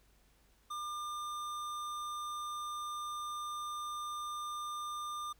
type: tone with hard clipping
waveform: sine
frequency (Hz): 1200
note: D6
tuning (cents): +37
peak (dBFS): -40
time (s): 0.7-5.33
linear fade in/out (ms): 10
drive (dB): 16
effects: added 50 Hz sine -68 dBFS peak until 5.39 s + pink hiss -70 dBFS RMS until 5.39 s